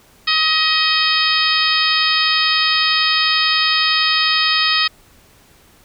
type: harmonic tone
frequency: 631 Hz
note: D#5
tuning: 24 cents sharp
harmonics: 2 / 3 / 4 / 5 / 6 / 7 / 8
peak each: -21 / -21 / -21 / -21 / -21 / -21 / -21 dBFS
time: 0.27-4.88 s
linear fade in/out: 10 ms
effects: pink hiss -50 dBFS RMS until 5.84 s